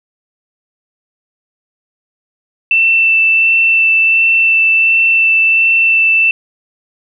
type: tone with vibrato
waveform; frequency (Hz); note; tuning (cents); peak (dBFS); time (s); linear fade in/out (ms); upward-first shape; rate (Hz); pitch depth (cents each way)
sine; 2669; E7; +21; -7; 2.71-6.31; 2; sine; 1.4; 9
effects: none